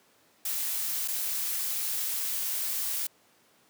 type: noise with dropouts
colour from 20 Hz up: blue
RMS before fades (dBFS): -31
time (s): 0.45-3.07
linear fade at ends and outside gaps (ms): 5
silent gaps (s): 1.078-1.082
effects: pink hiss -63 dBFS RMS until 3.69 s + high-pass 200 Hz 12 dB/octave